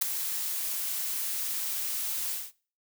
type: noise with ADSR envelope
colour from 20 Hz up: blue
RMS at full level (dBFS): -21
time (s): 0.01-2.52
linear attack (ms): 12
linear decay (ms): 5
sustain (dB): -11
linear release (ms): 200
effects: noise-tail reverb RT60 0.4 s tail -21 dB re dry